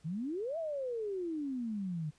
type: exponential two-way sweep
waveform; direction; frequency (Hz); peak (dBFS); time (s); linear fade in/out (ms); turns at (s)
sine; up then down; 146.83 to 675 to 146.83; -34; 0.04-2.11; 20; 0.58
effects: pink hiss -68 dBFS RMS until 2.18 s + resampled to 22050 Hz